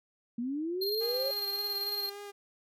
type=linear sweep; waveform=sine; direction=up; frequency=228.3 to 554.4 Hz; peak=-31 dBFS; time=0.38-1.31 s; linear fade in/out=5 ms
type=tone with tremolo; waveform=square; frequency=4206 Hz; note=C8; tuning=8 cents sharp; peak=-31 dBFS; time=0.81-2.1 s; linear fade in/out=10 ms; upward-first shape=square; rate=18 Hz; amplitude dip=35%
type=tone with vibrato; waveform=sawtooth; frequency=404.1 Hz; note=G#4; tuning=47 cents flat; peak=-38 dBFS; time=1-2.32 s; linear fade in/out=20 ms; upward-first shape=sine; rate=3.5 Hz; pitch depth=20 cents each way
effects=none